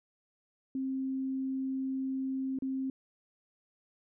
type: tone with dropouts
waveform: sine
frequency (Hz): 265.1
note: C4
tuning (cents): +23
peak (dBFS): -31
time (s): 0.75-2.9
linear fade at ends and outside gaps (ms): 2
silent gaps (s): 2.588-2.622
effects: none